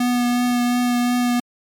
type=tone with vibrato; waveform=square; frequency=244.2 Hz; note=B3; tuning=19 cents flat; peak=-17 dBFS; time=0-1.4 s; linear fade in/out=5 ms; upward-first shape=triangle; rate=2.8 Hz; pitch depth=15 cents each way; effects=MP3 96 kbps